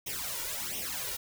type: noise with flanger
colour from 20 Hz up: white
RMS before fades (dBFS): -36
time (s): 0.06-1.17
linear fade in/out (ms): 10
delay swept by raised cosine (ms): 0.33 to 2.13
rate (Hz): 1.4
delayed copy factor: +0.9
effects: none